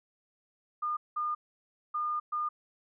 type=tone bursts at uneven times; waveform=sine; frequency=1214 Hz; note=D#6; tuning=43 cents flat; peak=-29 dBFS; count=4; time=0.82-0.97 / 1.16-1.35 / 1.94-2.2 / 2.32-2.49 s; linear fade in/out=10 ms; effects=none